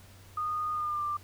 sine tone with pitch glide, 1230 to 1185.4 Hz, D#6 to D6, -20 to +16 cents, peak -29 dBFS, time 0.37-1.17 s, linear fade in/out 5 ms, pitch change -64 cents, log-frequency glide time 0.73-1.03 s, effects added 95 Hz sine -52 dBFS peak until 1.23 s + pink hiss -56 dBFS RMS until 1.23 s

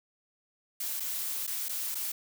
blue noise with dropouts, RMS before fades -34 dBFS, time 0.8-2.12 s, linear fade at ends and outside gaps 5 ms, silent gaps 0.999-1.003 / 1.468-1.475 / 1.685-1.692 / 1.947-1.952 s, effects none

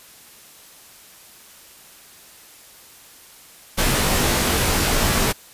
pink noise with comb filter, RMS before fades -19 dBFS, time 3.77-5.33 s, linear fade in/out 20 ms, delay 19 ms, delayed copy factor -0.85, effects white hiss -46 dBFS RMS until 5.53 s + resampled to 32000 Hz

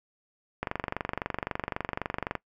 click train, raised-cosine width 0.5 ms, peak -14 dBFS, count 42, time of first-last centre 0.63-2.353 s, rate 23.8 Hz, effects noise-tail reverb RT60 0.1 s tail -21 dB re dry

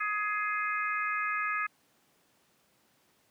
harmonic tone, 418.6 Hz, G#4, 14 cents sharp, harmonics 3 / 4 / 5 / 6, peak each -32 / -34 / -36 / -38 dBFS, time 0-1.67 s, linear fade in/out 10 ms, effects pink hiss -68 dBFS RMS until 3.3 s + high-pass 150 Hz 12 dB/octave

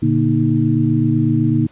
sine tone cluster, 116.7 / 144.6 / 235.3 / 311.3 Hz, A#2 / D3 / A#3 / D#4, +2 / -27 / +16 / +1 cents, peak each -18 dBFS, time 0.02-1.67 s, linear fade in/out 10 ms, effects pink hiss -50 dBFS RMS until 1.71 s + resampled to 8000 Hz

